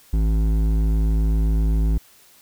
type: tone with hard clipping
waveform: sine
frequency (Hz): 53.8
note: A1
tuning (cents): -38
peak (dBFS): -18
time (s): 0.13-1.98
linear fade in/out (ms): 5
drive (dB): 11
effects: white hiss -52 dBFS RMS until 2.41 s